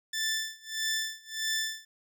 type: tone with tremolo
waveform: 15% pulse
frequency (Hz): 1763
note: A6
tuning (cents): +3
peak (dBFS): -21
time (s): 0.13-1.85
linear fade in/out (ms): 5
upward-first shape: sine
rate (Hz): 1.6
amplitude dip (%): 95
effects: none